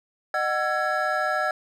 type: tone cluster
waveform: triangle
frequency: 613 / 745 / 1343 / 1671 Hz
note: D#5 / F#5 / E6 / G#6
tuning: -26 / +12 / +32 / +10 cents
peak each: -26 dBFS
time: 0.34-1.51 s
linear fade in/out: 2 ms
effects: none